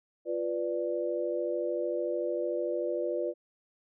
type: chord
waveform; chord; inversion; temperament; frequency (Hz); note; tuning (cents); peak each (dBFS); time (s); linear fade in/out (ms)
sine; B diminished; second; equal; 349.2 / 493.9 / 587.3; F4 / B4 / D5; 0 / 0 / 0; -33; 0.25-3.34; 50
effects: none